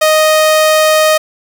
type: tone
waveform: sawtooth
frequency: 622.3 Hz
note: D#5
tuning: in tune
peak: -3 dBFS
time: 0.01-1.18 s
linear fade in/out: 10 ms
effects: none